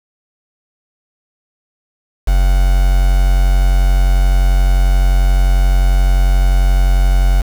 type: tone with quantisation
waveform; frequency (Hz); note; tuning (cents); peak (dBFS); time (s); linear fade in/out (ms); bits
triangle; 45.71; F#1; -20; -6; 2.27-7.42; 10; 4
effects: none